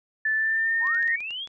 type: tone with pitch glide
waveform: sine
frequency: 1754 to 1848.7 Hz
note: A6 to A#6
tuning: -6 to -15 cents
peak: -21 dBFS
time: 0.25-1.16 s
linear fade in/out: 5 ms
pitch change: +91 cents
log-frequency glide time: 0.35-0.91 s
type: linear sweep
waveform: sine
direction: up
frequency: 830.6 to 3455 Hz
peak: -30 dBFS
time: 0.8-1.48 s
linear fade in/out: 50 ms
type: clicks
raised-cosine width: 0.2 ms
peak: -28 dBFS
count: 7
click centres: 0.871 / 0.947 / 1.027 / 1.077 / 1.205 / 1.307 / 1.474 s
effects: none